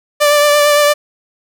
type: tone with vibrato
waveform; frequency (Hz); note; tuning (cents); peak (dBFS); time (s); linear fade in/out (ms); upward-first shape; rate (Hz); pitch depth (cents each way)
sawtooth; 587.3; D5; 0; -4; 0.2-0.94; 20; triangle; 8.8; 24
effects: none